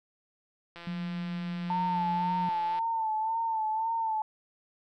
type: click train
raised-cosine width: 0.3 ms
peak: -29 dBFS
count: 348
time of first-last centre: 0.76-2.789 s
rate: 171 Hz
type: tone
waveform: sine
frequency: 177.4 Hz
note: F3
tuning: 27 cents sharp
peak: -32 dBFS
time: 0.87-2.49 s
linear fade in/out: 2 ms
type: tone with vibrato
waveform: sine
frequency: 890 Hz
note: A5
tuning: 20 cents sharp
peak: -27 dBFS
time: 1.7-4.22 s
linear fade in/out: 2 ms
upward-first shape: sine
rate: 1.9 Hz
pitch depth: 49 cents each way
effects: none